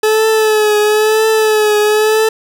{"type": "tone with vibrato", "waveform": "40% pulse", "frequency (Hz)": 430, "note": "A4", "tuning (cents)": -40, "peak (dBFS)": -8, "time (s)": [0.03, 2.29], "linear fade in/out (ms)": 5, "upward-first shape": "triangle", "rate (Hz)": 1, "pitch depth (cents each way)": 48, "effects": []}